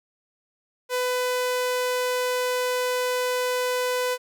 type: tone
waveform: sawtooth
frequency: 500 Hz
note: B4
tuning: 21 cents sharp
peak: -19 dBFS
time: 0.89-4.18 s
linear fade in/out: 50 ms
effects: none